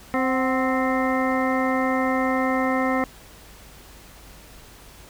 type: harmonic tone with a mistuned harmonic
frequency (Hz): 261.6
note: C4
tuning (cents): 0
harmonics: 1 / 2 / 3 / 4 / 5 / 7 / 8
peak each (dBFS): -23 / -26 / -28 / -29 / -30 / -31 / -32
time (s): 0.14-3.04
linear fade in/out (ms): 0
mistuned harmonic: 3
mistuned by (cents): -63
effects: added 50 Hz sine -49 dBFS peak until 5.09 s + pink hiss -47 dBFS RMS until 5.09 s